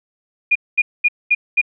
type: tone bursts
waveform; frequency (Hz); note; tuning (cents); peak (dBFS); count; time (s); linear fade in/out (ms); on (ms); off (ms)
sine; 2434; D#7; -39; -10; 5; 0.51-1.615; 10; 45; 220
effects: none